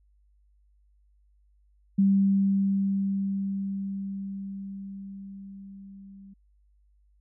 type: tone with level ramp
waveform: sine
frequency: 196 Hz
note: G3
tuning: in tune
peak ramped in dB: -17 to -45 dBFS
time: 1.98-6.34 s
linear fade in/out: 10 ms
effects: added 50 Hz sine -60 dBFS peak until 7.2 s